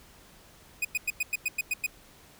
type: tone bursts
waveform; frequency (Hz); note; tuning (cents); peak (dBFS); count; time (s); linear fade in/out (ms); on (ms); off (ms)
45% pulse; 2489; D#7; 0; -25; 9; 0.82-1.865; 5; 29; 98
effects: pink hiss -55 dBFS RMS until 2.39 s